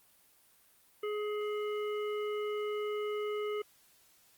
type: harmonic tone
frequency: 420 Hz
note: G#4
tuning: 19 cents sharp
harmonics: 1 / 3 / 5 / 7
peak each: -33 / -43 / -47 / -50 dBFS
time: 1.03-3.62 s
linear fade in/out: 5 ms
effects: white hiss -65 dBFS RMS until 4.37 s + Opus 32 kbps